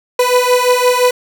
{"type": "beating tone pair", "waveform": "30% pulse", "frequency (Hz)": [493.9, 499.7], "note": ["B4", "B4"], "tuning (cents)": [0, 20], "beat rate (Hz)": 5.8, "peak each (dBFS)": -10, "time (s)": [0.19, 1.11], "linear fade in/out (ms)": 5, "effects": []}